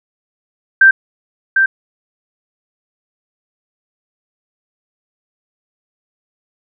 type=tone with echo; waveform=sine; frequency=1568 Hz; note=G6; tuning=in tune; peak=-3 dBFS; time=0.81-0.91 s; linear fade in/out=5 ms; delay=750 ms; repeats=1; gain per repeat=-5 dB; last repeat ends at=1.66 s; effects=none